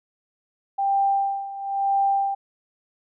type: tone with tremolo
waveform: sine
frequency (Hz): 790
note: G5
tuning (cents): +13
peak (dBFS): -17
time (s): 0.78-2.35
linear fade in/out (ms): 10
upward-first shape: sine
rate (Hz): 1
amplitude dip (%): 80
effects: none

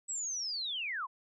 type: linear sweep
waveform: sine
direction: down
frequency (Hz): 7902 to 943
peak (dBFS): -34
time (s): 0.08-1.07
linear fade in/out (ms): 20
effects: none

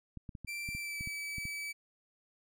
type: clicks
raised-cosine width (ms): 5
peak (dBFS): -31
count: 10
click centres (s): 0.173 / 0.292 / 0.352 / 0.447 / 0.689 / 0.75 / 1.009 / 1.074 / 1.383 / 1.454
type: tone with pitch glide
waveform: 40% pulse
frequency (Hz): 2349 to 2297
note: D7 to D7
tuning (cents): 0 to -39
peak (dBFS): -37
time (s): 0.47-1.73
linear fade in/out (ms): 20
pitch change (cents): -39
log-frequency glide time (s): 0.77-1.03
effects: none

